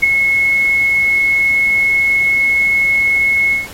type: tone with ADSR envelope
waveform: sine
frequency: 2181 Hz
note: C#7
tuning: 29 cents flat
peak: -4 dBFS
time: 0.02-3.68 s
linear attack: 18 ms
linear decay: 10 ms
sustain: -6 dB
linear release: 170 ms
effects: pink hiss -34 dBFS RMS until 3.73 s + AAC 48 kbps